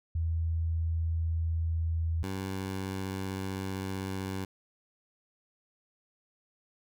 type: tone pair in turn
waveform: sine / 15% pulse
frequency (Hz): 82 / 95.62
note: E2 / G2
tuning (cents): -9 / -43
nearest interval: minor third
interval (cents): 266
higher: second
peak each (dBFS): -27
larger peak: neither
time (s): 0.15-2.23 / 2.23-4.45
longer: second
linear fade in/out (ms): 5
effects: none